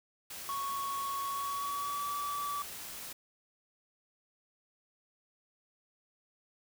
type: noise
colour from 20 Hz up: white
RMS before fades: -44 dBFS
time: 0.3-3.13 s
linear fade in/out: 5 ms
type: tone with pitch glide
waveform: triangle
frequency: 1108.7 to 1151.8 Hz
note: C#6 to D6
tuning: 0 to -34 cents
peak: -32 dBFS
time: 0.49-2.62 s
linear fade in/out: 0 ms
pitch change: +66 cents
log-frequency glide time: 1.26-2.08 s
effects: none